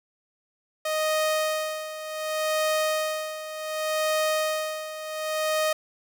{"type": "tone with tremolo", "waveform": "sawtooth", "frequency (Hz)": 622.3, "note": "D#5", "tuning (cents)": 0, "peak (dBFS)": -18, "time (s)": [0.85, 5.73], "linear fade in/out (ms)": 5, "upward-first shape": "sine", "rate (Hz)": 0.67, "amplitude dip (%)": 75, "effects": []}